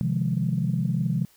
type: chord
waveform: sine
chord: F minor seventh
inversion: second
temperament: equal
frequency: 130.81 / 155.56 / 174.61 / 207.7 Hz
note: C3 / Eb3 / F3 / Ab3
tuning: 0 / 0 / 0 / 0 cents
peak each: -26 / -28 / -26 / -30 dBFS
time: 0.01-1.25 s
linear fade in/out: 0 ms
effects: tanh soft clip ceiling -12 dBFS + white hiss -59 dBFS RMS until 1.36 s